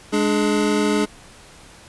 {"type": "tone cluster", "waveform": "square", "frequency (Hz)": [207.8, 295.2, 422.3], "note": ["G#3", "D4", "G#4"], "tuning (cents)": [1, 9, 29], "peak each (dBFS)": -22, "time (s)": [0.12, 1.06], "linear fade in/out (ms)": 20, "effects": ["pink hiss -45 dBFS RMS until 1.88 s", "resampled to 24000 Hz"]}